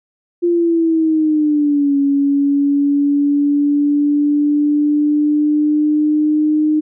sine exponential two-way sweep, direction down then up, 349.2 to 279.7 to 306.6 Hz, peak -11 dBFS, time 0.42-6.81 s, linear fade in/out 20 ms, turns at 1.97 s, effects none

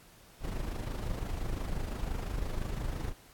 brown noise with amplitude modulation, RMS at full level -32 dBFS, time 0.4-3.14 s, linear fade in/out 50 ms, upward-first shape sine, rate 25.8 Hz, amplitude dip 60%, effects pink hiss -58 dBFS RMS until 3.33 s + AAC 64 kbps

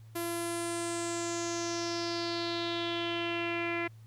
sawtooth tone with low-pass filter sweep, 340.6 Hz, F4, 43 cents flat, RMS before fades -34 dBFS, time 0.15-3.88 s, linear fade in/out 10 ms, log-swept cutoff 12000 to 2200 Hz, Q 5, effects added 111 Hz sine -49 dBFS peak until 4.06 s + pink hiss -67 dBFS RMS until 4.06 s

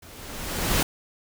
pink noise with level ramp, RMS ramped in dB -47 to -20 dBFS, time 0.02-0.83 s, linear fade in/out 5 ms, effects none

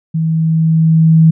sine tone with level ramp, 161.1 Hz, E3, 39 cents flat, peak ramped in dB -12 to -3 dBFS, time 0.14-1.31 s, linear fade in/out 10 ms, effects none

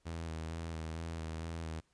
sawtooth tone with vibrato, 81.4 Hz, E2, 21 cents flat, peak -35 dBFS, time 0.05-1.81 s, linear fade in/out 20 ms, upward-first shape square, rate 2.2 Hz, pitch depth 25 cents each way, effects pink hiss -75 dBFS RMS until 1.93 s + resampled to 22050 Hz

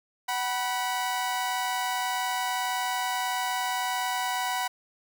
sawtooth tone pair together, 749 / 978.1 Hz, F#5 / B5, +21 / -17 cents, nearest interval perfect fourth, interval 462 cents, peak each -26 dBFS, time 0.28-4.68 s, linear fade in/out 10 ms, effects 10-bit

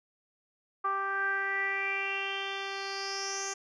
10% pulse tone with low-pass filter sweep, 392 Hz, G4, in tune, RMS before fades -33 dBFS, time 0.84-3.54 s, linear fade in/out 10 ms, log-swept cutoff 1200 to 6700 Hz, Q 6.6, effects none

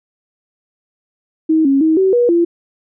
sine tone with pitch steps, 317.4 / 274.1 / 317.9 / 381.1 / 482.7 / 341.2 Hz, D#4 / C#4 / D#4 / G4 / B4 / F4, +35 / -19 / +37 / -49 / -40 / -40 cents, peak -9 dBFS, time 1.49-2.45 s, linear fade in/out 10 ms, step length 160 ms, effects none

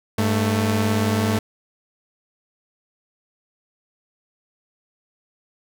sawtooth tone pair together, 101.47 / 221.3 Hz, G#2 / A3, -40 / +10 cents, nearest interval octave + minor second, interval 1350 cents, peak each -17 dBFS, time 0.18-1.39 s, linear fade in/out 5 ms, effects none

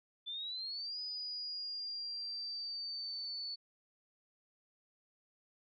sine exponential two-way sweep, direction up then down, 3500 to 4978 to 4452 Hz, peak -39 dBFS, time 0.26-3.56 s, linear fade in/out 20 ms, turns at 1 s, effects none

